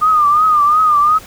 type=tone with vibrato; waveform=sine; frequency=1216 Hz; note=D#6; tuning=40 cents flat; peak=-8 dBFS; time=0.01-1.19 s; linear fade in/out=20 ms; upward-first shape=triangle; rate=2.8 Hz; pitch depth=95 cents each way; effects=pink hiss -37 dBFS RMS until 1.26 s